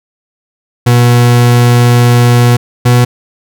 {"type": "tone pair in turn", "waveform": "40% pulse", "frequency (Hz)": [121, 122.34], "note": ["B2", "B2"], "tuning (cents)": [-35, -16], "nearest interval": "unison", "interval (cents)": 19, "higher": "second", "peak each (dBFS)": -3, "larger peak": "neither", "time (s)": [[0.86, 2.57], [2.85, 3.05]], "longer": "first", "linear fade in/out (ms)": 10, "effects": []}